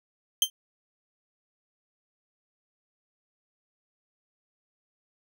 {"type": "tone with exponential decay", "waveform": "sawtooth", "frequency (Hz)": 3136, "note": "G7", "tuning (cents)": 0, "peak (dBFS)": -13, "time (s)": [0.42, 0.5], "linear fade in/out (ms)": 2, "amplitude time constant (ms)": 17, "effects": []}